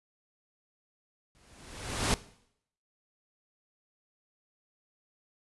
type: noise with exponential growth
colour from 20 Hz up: pink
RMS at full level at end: -25 dBFS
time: 1.35-2.14 s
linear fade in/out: 0 ms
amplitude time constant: 170 ms
effects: noise-tail reverb RT60 0.7 s tail -18 dB re dry + resampled to 24000 Hz